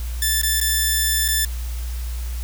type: tone with dropouts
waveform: 5% pulse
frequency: 1760 Hz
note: A6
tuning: in tune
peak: -7 dBFS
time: 0.22-1.45 s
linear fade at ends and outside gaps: 2 ms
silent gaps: 0.416-0.432 / 0.602-0.612 / 1.28-1.285 s
effects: added 60 Hz sine -24 dBFS peak until 2.43 s + white hiss -40 dBFS RMS until 2.43 s